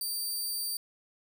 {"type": "tone", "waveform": "15% pulse", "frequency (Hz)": 4647, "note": "D8", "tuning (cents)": -19, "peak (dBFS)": -25, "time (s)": [0.01, 0.77], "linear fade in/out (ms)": 2, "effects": []}